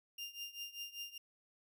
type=tone with tremolo; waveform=30% pulse; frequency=2800 Hz; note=F7; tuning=4 cents sharp; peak=-38 dBFS; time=0.18-1.18 s; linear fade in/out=5 ms; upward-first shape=triangle; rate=5.1 Hz; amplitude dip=90%; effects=none